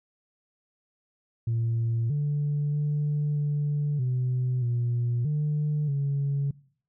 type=tone with pitch steps; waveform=sine; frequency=115.4 / 146.2 / 147.8 / 146.5 / 126.6 / 120.2 / 149.6 / 140.4 Hz; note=A#2 / D3 / D3 / D3 / B2 / B2 / D3 / C#3; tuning=-17 / -7 / +11 / -4 / +43 / -46 / +32 / +22 cents; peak=-22 dBFS; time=1.47-6.51 s; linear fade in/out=5 ms; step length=630 ms; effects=noise-tail reverb RT60 0.6 s tail -23 dB re dry + tanh soft clip ceiling -21 dBFS